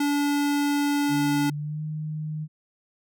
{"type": "tone", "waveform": "square", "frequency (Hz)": 288, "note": "D4", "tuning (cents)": -34, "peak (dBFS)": -22, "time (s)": [0, 1.5], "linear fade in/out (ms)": 5}
{"type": "tone with pitch glide", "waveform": "sine", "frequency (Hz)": [146.83, 154.13], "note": ["D3", "D#3"], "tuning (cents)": [0, -16], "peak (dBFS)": -28, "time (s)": [1.08, 2.48], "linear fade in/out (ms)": 50, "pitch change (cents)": 84, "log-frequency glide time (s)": [1.54, 1.83]}
{"effects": []}